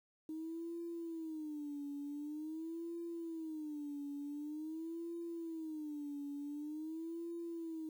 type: tone with vibrato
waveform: sine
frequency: 311.1 Hz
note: D#4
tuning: in tune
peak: -40 dBFS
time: 0.29-7.89 s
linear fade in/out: 2 ms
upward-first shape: sine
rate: 0.46 Hz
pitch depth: 150 cents each way
effects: tanh soft clip ceiling -36 dBFS + 11-bit